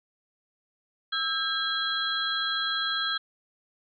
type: tone cluster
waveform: sine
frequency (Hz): 1313 / 1607 / 3295 / 4060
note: E6 / G6 / G#7 / B7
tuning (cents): -7 / +43 / -14 / +47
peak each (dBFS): -33 / -31 / -30 / -32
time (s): 1.12-3.18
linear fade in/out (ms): 10
effects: none